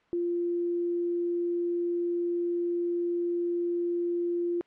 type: tone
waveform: sine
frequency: 346.7 Hz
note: F4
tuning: 13 cents flat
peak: -26 dBFS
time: 0.13-4.61 s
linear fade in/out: 0 ms
effects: white hiss -64 dBFS RMS until 4.66 s + low-pass 2000 Hz 12 dB/octave